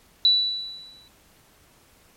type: tone with exponential decay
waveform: sine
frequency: 3951 Hz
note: B7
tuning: in tune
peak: -12 dBFS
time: 0.25-1.08 s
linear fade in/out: 1 ms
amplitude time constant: 180 ms
effects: pink hiss -57 dBFS RMS until 2.16 s + MP3 64 kbps